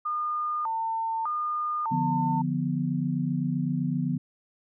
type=tone with vibrato; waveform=sine; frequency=1046.5 Hz; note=C6; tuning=in tune; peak=-26 dBFS; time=0.05-2.42 s; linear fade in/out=10 ms; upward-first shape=square; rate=0.83 Hz; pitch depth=260 cents each way
type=chord; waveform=sine; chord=B diminished; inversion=first; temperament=equal; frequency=146.83 / 174.61 / 246.9 Hz; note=D3 / F3 / B3; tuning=0 / 0 / 0 cents; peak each=-29 dBFS; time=1.91-4.18 s; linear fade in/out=10 ms
effects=none